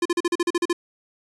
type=tone bursts; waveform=square; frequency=346.7 Hz; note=F4; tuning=13 cents flat; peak=-19 dBFS; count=10; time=0.02-0.73 s; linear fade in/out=5 ms; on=35 ms; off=40 ms; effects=resampled to 24000 Hz